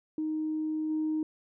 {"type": "tone with level steps", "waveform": "sine", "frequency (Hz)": 311.1, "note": "D#4", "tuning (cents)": 0, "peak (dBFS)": [-28, -26], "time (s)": [0.18, 1.23], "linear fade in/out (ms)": 2, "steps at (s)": 0.89, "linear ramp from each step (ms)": 20, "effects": ["tanh soft clip ceiling -23 dBFS"]}